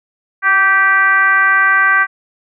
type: tone with frequency modulation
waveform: sine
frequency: 1559 Hz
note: G6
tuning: 10 cents flat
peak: -8 dBFS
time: 0.42-2.07 s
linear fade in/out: 50 ms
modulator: 398 Hz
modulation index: 1.1
effects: none